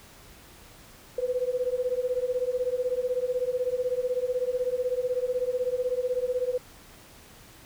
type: beating tone pair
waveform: sine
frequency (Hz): 492.7 / 508.7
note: B4 / C5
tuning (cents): -4 / -49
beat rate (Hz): 16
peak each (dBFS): -28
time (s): 1.18-6.58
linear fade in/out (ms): 5
effects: pink hiss -51 dBFS RMS until 7.65 s